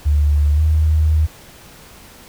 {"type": "tone with pitch glide", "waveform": "sine", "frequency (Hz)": [73.42, 77.79], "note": ["D2", "D#2"], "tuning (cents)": [0, 0], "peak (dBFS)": -11, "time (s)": [0.05, 1.27], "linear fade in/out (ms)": 20, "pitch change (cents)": 100, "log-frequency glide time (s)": [0.55, 0.6], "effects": ["pink hiss -42 dBFS RMS until 2.28 s"]}